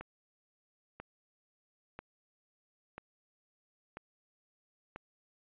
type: click train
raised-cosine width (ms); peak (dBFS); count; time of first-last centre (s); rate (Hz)
0.5; -28; 6; 0.01-4.96; 1.01
effects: resampled to 8000 Hz